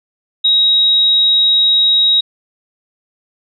sine tone, 3805 Hz, A#7, 35 cents sharp, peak -8 dBFS, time 0.44-2.21 s, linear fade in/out 10 ms, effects none

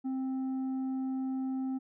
sine tone with tanh clipping, 262.8 Hz, C4, 8 cents sharp, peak -32 dBFS, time 0.04-1.79 s, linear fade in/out 20 ms, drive 5 dB, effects none

